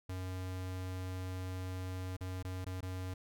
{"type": "tone with dropouts", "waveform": "square", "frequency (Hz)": 92.5, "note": "F#2", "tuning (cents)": 0, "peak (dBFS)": -39, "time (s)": [0.09, 3.14], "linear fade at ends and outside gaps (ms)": 5, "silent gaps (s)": [[2.167, 2.208], [2.427, 2.447], [2.646, 2.663], [2.808, 2.827]], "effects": []}